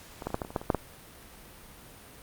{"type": "clicks", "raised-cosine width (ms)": 1, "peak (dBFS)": [-23, -16, -26, -13, -17, -25, -27, -13, -24, -8, -12], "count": 11, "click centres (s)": [0.222, 0.27, 0.304, 0.344, 0.418, 0.449, 0.505, 0.562, 0.615, 0.702, 0.747], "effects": ["pink hiss -50 dBFS RMS until 2.22 s", "Opus 48 kbps"]}